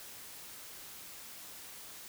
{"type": "silence", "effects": ["white hiss -49 dBFS RMS until 2.08 s"]}